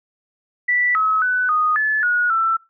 sine tone with pitch steps, 1966 / 1284 / 1496 / 1240 / 1729 / 1451 / 1334 Hz, B6 / E6 / F#6 / D#6 / A6 / F#6 / E6, -8 / -46 / +19 / -6 / -31 / -34 / +20 cents, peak -15 dBFS, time 0.68-2.57 s, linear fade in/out 10 ms, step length 270 ms, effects noise-tail reverb RT60 0.2 s tail -19 dB re dry

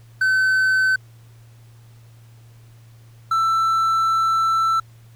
triangle tone pair in turn, 1526 / 1331 Hz, G6 / E6, -47 / +16 cents, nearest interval major second, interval 237 cents, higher first, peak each -13 / -14 dBFS, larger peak first, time 0.21-0.96 / 3.31-4.8 s, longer second, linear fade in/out 5 ms, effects added 115 Hz sine -44 dBFS peak until 5.15 s + pink hiss -57 dBFS RMS until 5.15 s

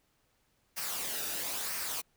white noise with flanger, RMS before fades -36 dBFS, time 0.76-2.02 s, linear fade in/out 20 ms, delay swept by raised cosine 0.27 to 0.96 ms, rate 1 Hz, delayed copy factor -0.5, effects pink hiss -73 dBFS RMS until 2.16 s

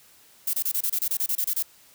violet noise bursts, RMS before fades -25 dBFS, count 13, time 0.47-1.626 s, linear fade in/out 5 ms, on 64 ms, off 27 ms, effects white hiss -55 dBFS RMS until 1.94 s

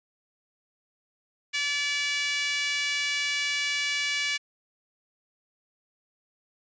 5% pulse tone with high-pass filter, 576 Hz, D5, 34 cents flat, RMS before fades -28 dBFS, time 1.53-4.38 s, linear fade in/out 20 ms, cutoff 2100 Hz, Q 3.6, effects resampled to 16000 Hz

